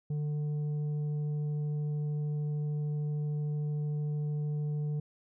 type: tone with tanh clipping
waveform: sine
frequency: 148.9 Hz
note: D3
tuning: 24 cents sharp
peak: -31 dBFS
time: 0.1-5 s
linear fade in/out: 5 ms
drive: 5 dB
effects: none